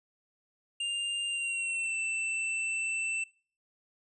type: tone with pitch glide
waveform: square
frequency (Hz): 2800 to 2669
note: F7 to E7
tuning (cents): +4 to +21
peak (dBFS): -31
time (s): 0.8-3.24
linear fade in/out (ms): 5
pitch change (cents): -83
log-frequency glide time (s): 1.27-1.97
effects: noise-tail reverb RT60 0.5 s tail -25 dB re dry + resampled to 24000 Hz